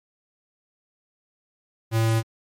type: tone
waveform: square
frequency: 112.7 Hz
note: A2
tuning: 42 cents sharp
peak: -19 dBFS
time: 1.91-2.23 s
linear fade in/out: 50 ms
effects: MP3 64 kbps